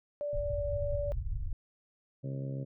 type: tone with pitch glide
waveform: sine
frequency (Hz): 583 to 578.6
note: D5 to D5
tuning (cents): -13 to -26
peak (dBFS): -32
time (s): 0.21-1.12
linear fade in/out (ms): 0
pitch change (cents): -13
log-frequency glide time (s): 0.34-0.69
type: low-pass noise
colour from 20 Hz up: pink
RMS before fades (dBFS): -35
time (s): 0.33-1.53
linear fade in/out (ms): 2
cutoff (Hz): 120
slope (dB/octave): 48
type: harmonic tone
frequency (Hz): 67.8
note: C#2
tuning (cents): -38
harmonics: 2 / 3 / 4 / 5 / 6 / 7 / 8 / 9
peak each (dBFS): -35 / -47 / -44 / -52 / -51 / -53 / -47 / -57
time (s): 2.23-2.65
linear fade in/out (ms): 20
effects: none